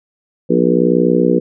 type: harmonic tone with a mistuned harmonic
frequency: 60.6 Hz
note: B1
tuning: 32 cents flat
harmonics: 3 / 4 / 5 / 6 / 7 / 8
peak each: -17 / -17 / -17 / -17 / -17 / -17 dBFS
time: 0.49-1.4 s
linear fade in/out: 20 ms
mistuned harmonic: 3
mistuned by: -62 cents
effects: none